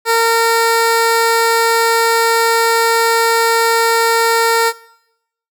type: tone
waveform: 15% pulse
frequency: 458.4 Hz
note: A#4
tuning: 29 cents flat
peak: -4 dBFS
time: 0.05-4.73 s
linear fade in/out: 50 ms
effects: noise-tail reverb RT60 0.8 s tail -20 dB re dry